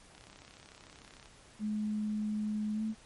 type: click train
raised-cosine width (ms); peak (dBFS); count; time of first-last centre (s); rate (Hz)
0.2; -35; 38; 0.15-1.258; 33.4
type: tone with pitch glide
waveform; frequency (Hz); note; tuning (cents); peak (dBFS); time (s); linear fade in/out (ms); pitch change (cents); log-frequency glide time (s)
sine; 212.3 to 218.9; G#3 to A3; +38 to -9; -31; 1.59-2.95; 50; +53; 2.73-2.83
effects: pink hiss -58 dBFS RMS until 3.05 s + MP3 48 kbps